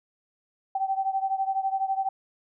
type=beating tone pair; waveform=sine; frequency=770 / 782 Hz; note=G5 / G5; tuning=-31 / -4 cents; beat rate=12 Hz; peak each=-26 / -29 dBFS; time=0.75-2.09 s; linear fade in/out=5 ms; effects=none